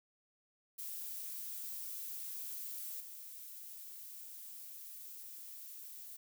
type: noise with level steps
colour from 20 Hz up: violet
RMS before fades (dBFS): -44 / -50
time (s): 0.78-6.17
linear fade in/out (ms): 10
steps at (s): 3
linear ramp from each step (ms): 5
effects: none